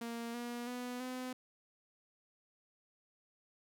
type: tone with pitch steps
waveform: sawtooth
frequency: 233.1 / 239.9 / 247 / 254.2 Hz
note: A#3 / A#3 / B3 / C4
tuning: 0 / +50 / 0 / -50 cents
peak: -36 dBFS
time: 0.01-1.33 s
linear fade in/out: 5 ms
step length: 330 ms
effects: none